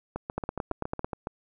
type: two click trains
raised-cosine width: 1 ms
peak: -18 / -15 dBFS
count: 9 / 7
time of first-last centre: 0.16-1.271 / 0.38-1.045 s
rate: 7.2 / 9.02 Hz
effects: none